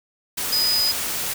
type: tone in noise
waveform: sine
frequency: 4978 Hz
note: D#8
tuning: in tune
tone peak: -18 dBFS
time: 0.52-0.92 s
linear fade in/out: 10 ms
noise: white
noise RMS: -26 dBFS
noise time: 0.37-1.34 s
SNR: +5 dB
effects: none